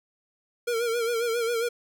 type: tone with vibrato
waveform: square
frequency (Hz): 466.2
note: A#4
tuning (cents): 0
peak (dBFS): -25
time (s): 0.67-1.69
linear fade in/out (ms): 10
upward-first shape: sine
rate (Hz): 7.4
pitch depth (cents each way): 63
effects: none